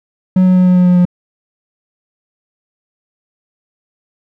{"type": "tone with pitch steps", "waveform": "triangle", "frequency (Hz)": [185, 183.83, 182.66, 181.51, 180.36, 179.22, 178.08], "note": ["F#3", "F#3", "F#3", "F#3", "F#3", "F3", "F3"], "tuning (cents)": [0, -11, -22, -33, -44, 45, 34], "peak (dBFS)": -4, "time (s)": [0.36, 1.053], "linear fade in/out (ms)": 5, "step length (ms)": 99, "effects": []}